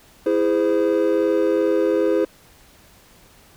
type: chord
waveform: triangle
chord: E augmented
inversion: none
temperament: just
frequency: 329.6 / 412 / 515 Hz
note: E4 / G#4 / B#4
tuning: 0 / -14 / -28 cents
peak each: -18 dBFS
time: 0.26-2.25 s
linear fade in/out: 5 ms
effects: tanh soft clip ceiling -7 dBFS + pink hiss -51 dBFS RMS until 3.56 s